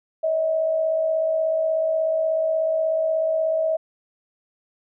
sine tone pair together, 584.5 / 641 Hz, D5 / E5, -8 / -49 cents, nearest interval major second, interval 159 cents, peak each -30 / -19 dBFS, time 0.23-3.77 s, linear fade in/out 10 ms, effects none

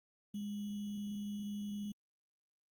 sine tone with sample-and-hold, 205.4 Hz, G#3, 19 cents flat, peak -38 dBFS, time 0.34-1.92 s, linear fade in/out 5 ms, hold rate 3150 Hz, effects Opus 24 kbps

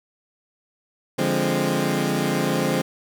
20% pulse chord, D half-diminished seventh, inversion none, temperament equal with one note detuned, 146.83 / 174.61 / 207.1 / 261.6 Hz, D3 / F3 / Ab3 / C4, 0 / 0 / -5 / 0 cents, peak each -21 dBFS, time 1.18-2.82 s, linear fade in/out 10 ms, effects none

